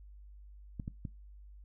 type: clicks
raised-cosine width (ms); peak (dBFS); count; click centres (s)
5; -26; 3; 0.798 / 0.879 / 1.052
effects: noise-tail reverb RT60 0.2 s tail -20 dB re dry + added 50 Hz sine -50 dBFS peak until 1.64 s